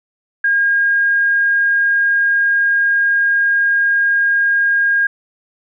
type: tone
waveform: sine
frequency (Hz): 1622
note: G#6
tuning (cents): -41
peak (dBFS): -11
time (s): 0.44-5.07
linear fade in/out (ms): 5
effects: none